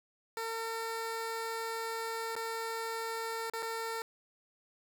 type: tone with dropouts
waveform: 15% pulse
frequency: 453.2 Hz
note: A#4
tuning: 49 cents flat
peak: -29 dBFS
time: 0.37-4.02 s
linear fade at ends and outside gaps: 1 ms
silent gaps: 2.354-2.363 / 3.499-3.535 / 3.624-3.628 s
effects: none